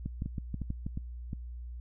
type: two click trains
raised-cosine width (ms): 5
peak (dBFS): -22 / -23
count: 6 / 4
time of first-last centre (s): 0.06-0.865 / 0.26-1.331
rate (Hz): 6.21 / 2.8
effects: noise-tail reverb RT60 0.1 s tail -25 dB re dry + added 60 Hz sine -39 dBFS peak until 1.8 s